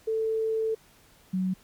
sine tone pair in turn, 443.1 / 186.3 Hz, A4 / F#3, +12 / +12 cents, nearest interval octave + minor third, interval 1500 cents, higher first, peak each -24 dBFS, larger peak neither, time 0.07-0.75 / 1.33-1.54 s, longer first, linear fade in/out 10 ms, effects pink hiss -58 dBFS RMS until 1.63 s + MP3 96 kbps

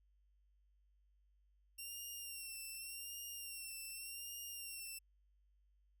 5% pulse tone with vibrato, 2751 Hz, F7, 27 cents flat, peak -38 dBFS, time 1.78-4.99 s, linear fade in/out 10 ms, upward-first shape sine, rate 0.86 Hz, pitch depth 48 cents each way, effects added 50 Hz sine -70 dBFS peak until 6 s

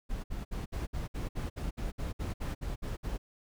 brown noise bursts, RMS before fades -35 dBFS, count 15, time 0.09-3.18 s, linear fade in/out 20 ms, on 150 ms, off 60 ms, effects none

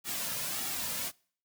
white noise with flanger, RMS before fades -35 dBFS, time 0.04-1.12 s, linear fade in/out 50 ms, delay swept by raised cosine 1.9 to 2.67 ms, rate 1.7 Hz, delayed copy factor -0.55, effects noise-tail reverb RT60 0.5 s tail -25 dB re dry

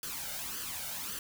white noise with flanger, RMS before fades -39 dBFS, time 0.03-1.19 s, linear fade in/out 2 ms, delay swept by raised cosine 0.64 to 1.38 ms, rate 1.8 Hz, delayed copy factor +0.65, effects none

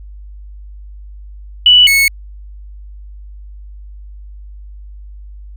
sine / 40% pulse tone pair in turn, 2960 / 2202 Hz, F#7 / C#7, 0 / -12 cents, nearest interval perfect fourth, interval 512 cents, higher first, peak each -3 / -7 dBFS, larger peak first, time 1.66-1.87 / 1.87-2.08 s, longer neither, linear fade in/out 2 ms, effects added 50 Hz sine -30 dBFS peak until 5.56 s

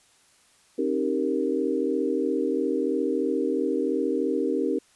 sine chord, C minor seventh, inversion none, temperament equal with one note detuned, 268.1 / 311.1 / 392 / 466.2 Hz, C4 / Eb4 / G4 / Bb4, +42 / 0 / 0 / 0 cents, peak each -28 dBFS, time 0.78-4.79 s, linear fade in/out 10 ms, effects white hiss -60 dBFS RMS until 4.95 s + resampled to 24000 Hz

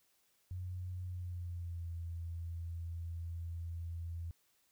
sine tone with pitch glide, 90.7 to 84.14 Hz, F#2 to E2, -34 to +36 cents, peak -39 dBFS, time 0.51-4.31 s, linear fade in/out 0 ms, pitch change -130 cents, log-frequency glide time 1.04-1.91 s, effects white hiss -74 dBFS RMS until 4.71 s

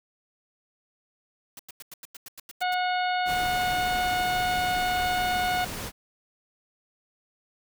white noise bursts, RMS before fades -42 dBFS, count 11, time 1.57-2.743 s, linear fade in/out 2 ms, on 23 ms, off 92 ms
harmonic tone, 728 Hz, F#5, 28 cents flat, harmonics 1 / 2 / 3 / 4 / 5 / 6, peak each -25 / -31 / -35 / -37 / -39 / -41 dBFS, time 2.61-5.65 s, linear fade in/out 10 ms
pink noise, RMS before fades -35 dBFS, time 3.25-5.92 s, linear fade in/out 50 ms
effects none

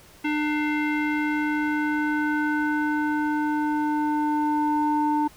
square tone with low-pass filter sweep, 300 Hz, D4, 37 cents sharp, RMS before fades -24 dBFS, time 0.24-5.28 s, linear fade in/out 10 ms, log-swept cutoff 2400 to 870 Hz, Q 3.4, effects pink hiss -51 dBFS RMS until 5.36 s

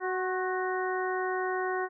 harmonic tone with a mistuned harmonic, 371.5 Hz, F#4, 7 cents sharp, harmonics 1 / 2 / 3 / 4 / 5, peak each -31 / -34 / -36 / -37 / -38 dBFS, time 0-1.89 s, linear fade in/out 50 ms, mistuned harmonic 3, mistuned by -38 cents, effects none

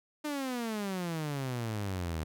sawtooth exponential sweep, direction down, 305.2 to 76.3 Hz, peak -29 dBFS, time 0.24-2.24 s, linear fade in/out 10 ms, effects none

